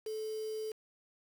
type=tone with quantisation; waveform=sine; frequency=434.8 Hz; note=A4; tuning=21 cents flat; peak=-36 dBFS; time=0.06-0.72 s; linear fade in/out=5 ms; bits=8; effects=none